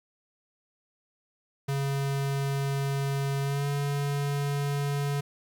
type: tone with pitch glide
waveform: square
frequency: 138.59 to 142.32 Hz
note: C#3 to C#3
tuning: 0 to +46 cents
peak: -27 dBFS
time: 1.68-5.21 s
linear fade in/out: 10 ms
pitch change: +46 cents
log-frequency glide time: 3.42-3.67 s
effects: 10-bit